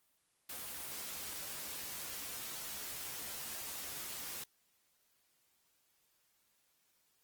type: noise with comb filter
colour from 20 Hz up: white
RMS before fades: -44 dBFS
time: 0.49-4.44 s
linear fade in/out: 5 ms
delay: 14 ms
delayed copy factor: +0.55
effects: white hiss -75 dBFS RMS until 7.23 s + Opus 24 kbps